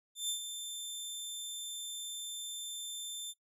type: tone with ADSR envelope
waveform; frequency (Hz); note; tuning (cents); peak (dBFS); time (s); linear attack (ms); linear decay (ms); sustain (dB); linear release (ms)
20% pulse; 3559; A7; +19; -26; 0.15-3.34; 140; 100; -8; 41
effects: noise-tail reverb RT60 0.1 s tail -20 dB re dry